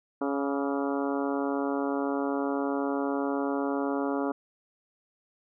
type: harmonic tone with a mistuned harmonic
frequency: 139.7 Hz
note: C#3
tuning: 14 cents sharp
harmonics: 2 / 3 / 4 / 5 / 6 / 7 / 8 / 9 / 10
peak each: -29 / -33 / -35 / -37 / -39 / -40 / -41 / -42 / -43 dBFS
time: 0.21-4.32 s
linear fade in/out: 5 ms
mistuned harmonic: 8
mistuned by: +49 cents
effects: none